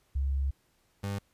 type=tone pair in turn; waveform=sine / 30% pulse; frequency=68.3 / 99.82 Hz; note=C#2 / G2; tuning=-25 / +32 cents; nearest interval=perfect fifth; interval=657 cents; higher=second; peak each=-26 / -29 dBFS; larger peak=first; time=0.15-0.51 / 1.03-1.19 s; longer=first; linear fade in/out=10 ms; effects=pink hiss -70 dBFS RMS until 1.33 s + resampled to 32000 Hz